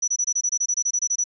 sine tone bursts, 5910 Hz, F#8, 3 cents flat, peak -19 dBFS, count 15, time 0.02-1.241 s, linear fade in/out 10 ms, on 59 ms, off 24 ms, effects none

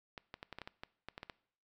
clicks, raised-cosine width 0.3 ms, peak -28 dBFS, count 12, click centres 0.178 / 0.341 / 0.429 / 0.527 / 0.586 / 0.617 / 0.675 / 0.835 / 1.086 / 1.179 / 1.231 / 1.298 s, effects noise-tail reverb RT60 0.6 s tail -21 dB re dry

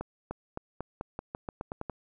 accelerating click train, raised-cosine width 1 ms, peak -21 dBFS, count 12, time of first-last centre 0.01-1.897 s, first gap 300 ms, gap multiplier 0.88, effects none

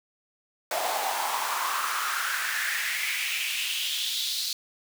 pink noise with high-pass filter sweep, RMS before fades -29 dBFS, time 0.71-4.53 s, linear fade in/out 2 ms, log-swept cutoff 670 to 4300 Hz, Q 4.1, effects none

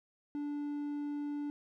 triangle tone, 291.3 Hz, D4, 14 cents flat, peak -33 dBFS, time 0.35-1.5 s, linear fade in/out 0 ms, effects none

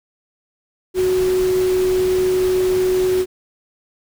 sine tone in noise, 370 Hz, F#4, in tune, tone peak -14 dBFS, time 0.94-3.26 s, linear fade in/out 50 ms, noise pink, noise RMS -30 dBFS, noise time 0.94-3.26 s, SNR +13 dB, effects none

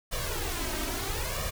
pink noise with flanger, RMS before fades -32 dBFS, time 0.11-1.51 s, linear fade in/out 20 ms, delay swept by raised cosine 1.7 to 3.2 ms, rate 0.75 Hz, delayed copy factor +0.85, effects none

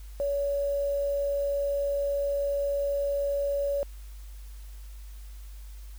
sine tone with quantisation, 565 Hz, C#5, 33 cents sharp, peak -25 dBFS, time 0.2-3.83 s, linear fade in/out 0 ms, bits 8, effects added 50 Hz sine -40 dBFS peak until 5.98 s + white hiss -57 dBFS RMS until 5.98 s

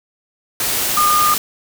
sine tone in noise, 1215 Hz, D#6, 42 cents flat, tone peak -12 dBFS, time 0.97-1.34 s, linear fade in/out 2 ms, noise white, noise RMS -19 dBFS, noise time 0.6-1.38 s, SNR +4 dB, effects none

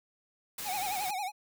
white noise, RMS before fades -39 dBFS, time 0.58-1.11 s, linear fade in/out 5 ms
square tone with vibrato, 784 Hz, G5, in tune, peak -33 dBFS, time 0.64-1.32 s, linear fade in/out 50 ms, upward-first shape sine, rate 11 Hz, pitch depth 130 cents each way
effects none

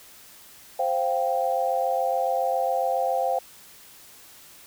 sine chord, C suspended fourth, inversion none, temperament just, 523.3 / 697.7 / 784.9 Hz, C5 / F5 / G5, 0 / -2 / +2 cents, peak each -26 / -26 / -26 dBFS, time 0.79-3.39 s, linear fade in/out 5 ms, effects white hiss -49 dBFS RMS until 4.66 s

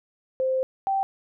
sine tone pair in turn, 522 / 778.7 Hz, C5 / G5, -4 / -12 cents, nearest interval perfect fifth, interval 692 cents, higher second, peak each -21 dBFS, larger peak neither, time 0.4-0.63 / 0.87-1.03 s, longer first, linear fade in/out 0 ms, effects none

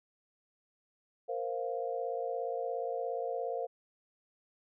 sine chord, Bb suspended second, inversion none, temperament equal, 466.2 / 523.3 / 698.5 Hz, Bb4 / C5 / F5, 0 / 0 / 0 cents, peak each -37 / -37 / -38 dBFS, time 1.28-3.67 s, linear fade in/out 20 ms, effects none

